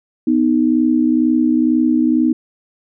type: tone pair together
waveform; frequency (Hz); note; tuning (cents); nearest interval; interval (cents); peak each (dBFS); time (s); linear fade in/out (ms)
sine; 249 / 311.1; B3 / D#4; +14 / 0; major third; 386; -14; 0.27-2.33; 5
effects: none